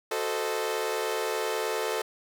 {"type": "chord", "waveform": "sawtooth", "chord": "F# diminished seventh", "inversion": "none", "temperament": "equal with one note detuned", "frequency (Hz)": [370, 440, 519, 622.3], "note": ["F#4", "A4", "C5", "Eb5"], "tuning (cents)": [0, 0, -14, 0], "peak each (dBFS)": [-32, -26, -31, -32], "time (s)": [0.11, 2.02], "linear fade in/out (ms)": 5, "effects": []}